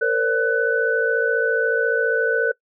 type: tone cluster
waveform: sine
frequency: 458.6 / 513 / 569 / 1497 Hz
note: A#4 / C5 / C#5 / F#6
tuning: -28 / -34 / +45 / +20 cents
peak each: -20 / -26 / -27 / -20 dBFS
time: 0.01-2.52 s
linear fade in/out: 10 ms
effects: noise-tail reverb RT60 0.1 s tail -22 dB re dry